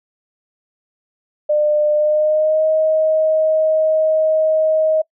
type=tone with pitch glide; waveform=sine; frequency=600 to 628.7 Hz; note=D5 to D#5; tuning=+37 to +18 cents; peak=-12 dBFS; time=1.49-5.02 s; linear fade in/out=10 ms; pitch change=+81 cents; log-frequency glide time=1.94-2.66 s; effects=noise-tail reverb RT60 0.1 s tail -24 dB re dry